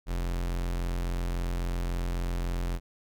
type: tone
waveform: 45% pulse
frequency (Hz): 43.65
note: F1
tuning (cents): 0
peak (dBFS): -28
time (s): 0.06-2.8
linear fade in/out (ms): 50
effects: none